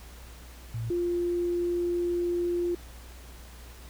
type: tone pair in turn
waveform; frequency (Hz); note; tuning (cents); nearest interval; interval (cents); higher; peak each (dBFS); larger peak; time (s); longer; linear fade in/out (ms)
sine; 114.7 / 348.9; A#2 / F4; -28 / -2; octave + perfect fifth; 1926; second; -30 / -25; second; 0.74-0.9 / 0.9-2.75; second; 5
effects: added 60 Hz sine -45 dBFS peak until 3.89 s + pink hiss -51 dBFS RMS until 3.89 s